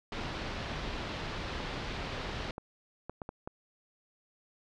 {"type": "low-pass noise", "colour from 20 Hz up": "pink", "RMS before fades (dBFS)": -38, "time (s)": [0.12, 2.51], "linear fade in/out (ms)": 2, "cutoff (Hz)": 4500, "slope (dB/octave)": 24}
{"type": "clicks", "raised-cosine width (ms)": 1, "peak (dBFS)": -25, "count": 6, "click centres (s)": [1.603, 2.581, 3.096, 3.218, 3.291, 3.475]}
{"effects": []}